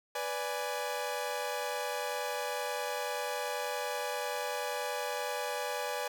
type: chord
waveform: sawtooth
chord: G# diminished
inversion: first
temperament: equal with one note detuned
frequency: 493.9 / 584.3 / 830.6 Hz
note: B4 / D5 / G#5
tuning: 0 / -9 / 0 cents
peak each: -34 dBFS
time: 0.15-6.08 s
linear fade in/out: 5 ms
effects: none